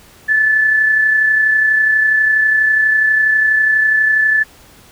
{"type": "tone with amplitude modulation", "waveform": "sine", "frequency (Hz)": 1741, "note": "A6", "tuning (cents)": -19, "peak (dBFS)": -8, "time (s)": [0.28, 4.44], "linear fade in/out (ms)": 20, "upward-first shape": "sine", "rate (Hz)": 32.2, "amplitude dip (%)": 35, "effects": ["pink hiss -44 dBFS RMS until 4.91 s"]}